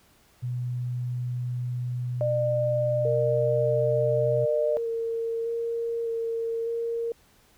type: tone with pitch glide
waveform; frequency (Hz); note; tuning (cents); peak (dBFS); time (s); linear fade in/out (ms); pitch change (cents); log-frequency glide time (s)
sine; 123.47 to 125.27; B2 to B2; 0 to +25; -27; 0.42-4.46; 20; +25; 2.1-3.81
type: tone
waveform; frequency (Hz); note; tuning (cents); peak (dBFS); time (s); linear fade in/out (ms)
sine; 601; D5; +40; -23; 2.21-4.77; 0
type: tone with vibrato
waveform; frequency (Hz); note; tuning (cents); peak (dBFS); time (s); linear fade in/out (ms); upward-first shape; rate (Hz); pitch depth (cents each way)
sine; 460.7; A#4; -20; -26; 3.05-7.12; 2; square; 0.83; 11
effects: pink hiss -60 dBFS RMS until 7.57 s